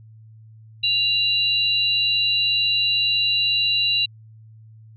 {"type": "tone pair together", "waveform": "sine", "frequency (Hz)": [2794, 3951], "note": ["F7", "B7"], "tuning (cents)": [0, 0], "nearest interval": "tritone", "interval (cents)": 600, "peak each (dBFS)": -20, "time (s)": [0.83, 4.06], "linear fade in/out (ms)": 10, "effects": ["added 110 Hz sine -43 dBFS peak until 4.96 s"]}